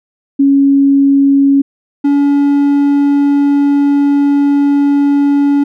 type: tone pair in turn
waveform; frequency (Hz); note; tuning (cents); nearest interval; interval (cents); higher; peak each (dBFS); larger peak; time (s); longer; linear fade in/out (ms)
sine / triangle; 277.2 / 284; C#4 / C#4; 0 / +42; unison; 42; second; -5; neither; 0.39-1.62 / 2.04-5.64; second; 10
effects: none